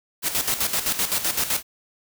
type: noise with tremolo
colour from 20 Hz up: white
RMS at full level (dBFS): -22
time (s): 0.22-1.63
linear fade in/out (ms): 50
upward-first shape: square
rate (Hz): 7.8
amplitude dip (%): 65
effects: none